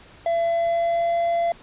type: tone with pitch glide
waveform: triangle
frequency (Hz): 674 to 681.8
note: E5 to F5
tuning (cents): +38 to -42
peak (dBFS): -17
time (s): 0.26-1.52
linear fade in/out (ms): 2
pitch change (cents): +20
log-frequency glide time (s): 0.46-1.14
effects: pink hiss -48 dBFS RMS until 1.62 s + resampled to 8000 Hz